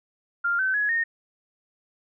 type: tone with pitch steps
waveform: sine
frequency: 1396.9 / 1532.2 / 1680.5 / 1843.2 Hz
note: F6 / G6 / G#6 / A#6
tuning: 0 / -40 / +20 / -20 cents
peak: -21 dBFS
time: 0.44-1.04 s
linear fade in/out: 10 ms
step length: 150 ms
effects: none